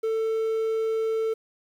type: tone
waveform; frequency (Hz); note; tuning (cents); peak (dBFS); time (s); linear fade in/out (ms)
triangle; 444.8; A4; +19; -21; 0.03-1.34; 10
effects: 9-bit